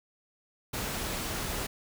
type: noise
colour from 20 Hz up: pink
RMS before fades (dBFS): -34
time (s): 0.73-1.67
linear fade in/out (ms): 10
effects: none

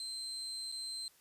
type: tone with dropouts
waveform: 35% pulse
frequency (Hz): 4119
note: C8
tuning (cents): -28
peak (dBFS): -38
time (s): 0-1.08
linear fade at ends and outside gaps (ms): 1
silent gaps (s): 0.717-0.723
effects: white hiss -66 dBFS RMS until 1.2 s + resampled to 32000 Hz

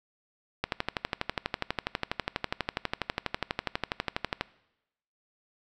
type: click train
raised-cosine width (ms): 0.3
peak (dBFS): -11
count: 47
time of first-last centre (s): 0.64-4.41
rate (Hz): 12.2
effects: noise-tail reverb RT60 0.9 s tail -21 dB re dry

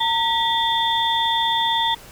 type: tone cluster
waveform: sine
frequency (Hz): 917 / 1937 / 3261 / 3541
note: A#5 / B6 / G#7 / A7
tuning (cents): -29 / -34 / -32 / +10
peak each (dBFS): -20 / -28 / -27 / -22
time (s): 0-1.95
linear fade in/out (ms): 10
effects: pink hiss -43 dBFS RMS until 2.11 s

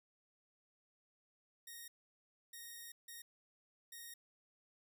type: tone bursts at uneven times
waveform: 5% pulse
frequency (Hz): 1864.7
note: A#6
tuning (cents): 0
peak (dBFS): -39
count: 4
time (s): 1.67-1.88 / 2.53-2.92 / 3.08-3.22 / 3.92-4.14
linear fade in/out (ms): 5
effects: none

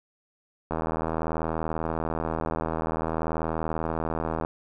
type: click train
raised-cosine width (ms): 1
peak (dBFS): -14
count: 302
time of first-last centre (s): 0.71-4.449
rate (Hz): 80.5
effects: none

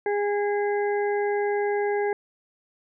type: harmonic tone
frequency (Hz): 410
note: G#4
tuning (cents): -22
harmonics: 1 / 2 / 4 / 5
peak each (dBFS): -23 / -29 / -35 / -37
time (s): 0.06-2.13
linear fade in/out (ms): 2
effects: none

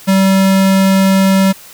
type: tone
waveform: square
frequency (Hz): 192.5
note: G3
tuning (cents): -31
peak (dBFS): -8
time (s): 0.07-1.53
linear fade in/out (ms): 20
effects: white hiss -37 dBFS RMS until 1.73 s

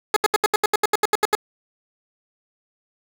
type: tone bursts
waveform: 15% pulse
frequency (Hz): 422.1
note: G#4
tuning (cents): +28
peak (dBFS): -8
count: 13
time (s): 0.14-1.352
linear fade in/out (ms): 2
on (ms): 24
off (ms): 75
effects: none

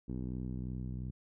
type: tone with low-pass filter sweep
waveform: 10% pulse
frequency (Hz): 62.9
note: B1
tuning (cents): +32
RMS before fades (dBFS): -39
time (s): 0.08-1.11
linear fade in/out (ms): 10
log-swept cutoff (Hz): 280 to 150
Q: 1.1
effects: none

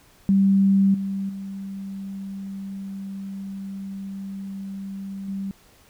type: tone with level steps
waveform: sine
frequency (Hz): 195.3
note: G3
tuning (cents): -6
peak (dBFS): -14 / -24 / -30 / -26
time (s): 0.29-5.51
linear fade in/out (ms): 0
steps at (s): 0.94 / 1.29 / 5.28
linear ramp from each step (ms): 5
effects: pink hiss -55 dBFS RMS until 5.89 s

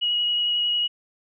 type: tone with vibrato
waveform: sine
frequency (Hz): 2904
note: F#7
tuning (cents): -33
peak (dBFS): -20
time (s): 0.01-0.88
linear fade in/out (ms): 20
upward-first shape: sine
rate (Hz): 11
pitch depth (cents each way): 10
effects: none

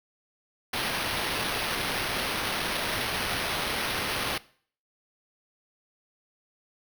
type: noise with sample-and-hold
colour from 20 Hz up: white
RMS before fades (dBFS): -30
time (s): 0.73-4.38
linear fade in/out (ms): 5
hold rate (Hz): 7350
effects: noise-tail reverb RT60 0.5 s tail -20 dB re dry

